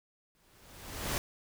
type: noise with exponential growth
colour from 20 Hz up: pink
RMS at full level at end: -31 dBFS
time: 0.35-1.18 s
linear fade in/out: 0 ms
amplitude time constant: 180 ms
effects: none